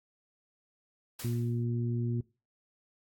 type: noise with exponential decay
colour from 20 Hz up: white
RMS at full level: -40 dBFS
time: 1.19-1.64 s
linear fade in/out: 5 ms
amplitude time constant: 97 ms
type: harmonic tone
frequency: 118.7 Hz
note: A#2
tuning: 32 cents sharp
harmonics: 1 / 2 / 3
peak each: -30 / -36 / -40 dBFS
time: 1.24-2.21 s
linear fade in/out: 5 ms
effects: noise-tail reverb RT60 0.3 s tail -21 dB re dry + AAC 64 kbps